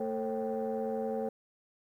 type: tone cluster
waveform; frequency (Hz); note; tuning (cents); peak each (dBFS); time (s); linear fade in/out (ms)
sine; 223.5 / 447 / 538 / 778; A3 / A4 / C5 / G5; +27 / +27 / +48 / -13; -36 / -34 / -35 / -39; 0-1.29; 5
effects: tanh soft clip ceiling -25 dBFS + 11-bit